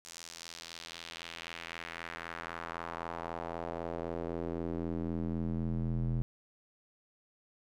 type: tone with band-pass filter sweep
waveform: square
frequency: 41.94 Hz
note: E1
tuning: 31 cents sharp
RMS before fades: -38 dBFS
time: 0.05-6.22 s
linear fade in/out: 0 ms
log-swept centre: 6800 to 130 Hz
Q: 1.5
effects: none